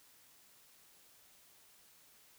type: silence
effects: white hiss -64 dBFS RMS until 2.38 s